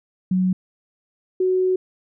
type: tone pair in turn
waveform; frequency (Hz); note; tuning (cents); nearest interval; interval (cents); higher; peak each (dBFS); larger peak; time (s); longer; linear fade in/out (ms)
sine; 185 / 371; F#3 / F#4; 0 / +5; octave; 1205; second; -16; neither; 0.31-0.53 / 1.4-1.76; second; 5
effects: none